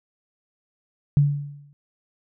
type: tone with exponential decay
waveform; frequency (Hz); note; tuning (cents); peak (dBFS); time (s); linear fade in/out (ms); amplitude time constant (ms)
sine; 143.8; D3; -36; -11; 1.17-1.73; 0; 120
effects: none